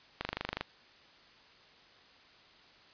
click train, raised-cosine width 0.3 ms, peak -17 dBFS, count 11, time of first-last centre 0.21-0.61 s, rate 25 Hz, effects white hiss -59 dBFS RMS until 2.93 s + resampled to 11025 Hz

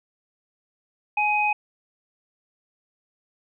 sine tone pair together, 839.1 / 2510 Hz, G#5 / D#7, +18 / +15 cents, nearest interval octave + perfect fifth, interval 1897 cents, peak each -22 dBFS, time 1.17-1.53 s, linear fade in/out 5 ms, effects none

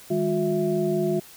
sine tone cluster, 157.1 / 202 / 359.4 / 661 Hz, D#3 / G#3 / F4 / E5, +17 / -48 / +50 / +5 cents, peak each -29 / -28 / -23 / -29 dBFS, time 0.1-1.2 s, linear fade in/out 10 ms, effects white hiss -47 dBFS RMS until 1.36 s

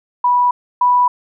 sine tone pair in turn, 981 / 985 Hz, B5 / B5, -12 / -5 cents, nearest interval unison, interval 7 cents, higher second, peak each -10 / -9 dBFS, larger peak second, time 0.24-0.51 / 0.81-1.08 s, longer neither, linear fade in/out 5 ms, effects none

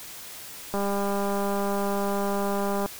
click train, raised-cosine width 1 ms, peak -15 dBFS, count 425, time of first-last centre 0.74-2.86 s, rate 200 Hz, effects white hiss -41 dBFS RMS until 2.99 s

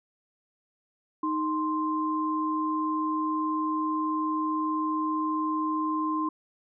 sine tone pair together, 311.1 / 1046.4 Hz, D#4 / C6, 0 / 0 cents, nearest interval octave + major sixth, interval 2100 cents, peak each -28 dBFS, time 1.23-6.29 s, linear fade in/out 5 ms, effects none

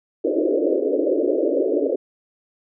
pink band-pass noise, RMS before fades -20 dBFS, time 0.24-1.96 s, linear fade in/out 10 ms, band 280 to 600 Hz, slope 96 dB/octave, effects none

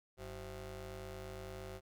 20% pulse ring-modulated tone, 141.7 Hz, C#3, 38 cents sharp, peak -37 dBFS, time 0.17-1.81 s, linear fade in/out 50 ms, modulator 239 Hz, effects none

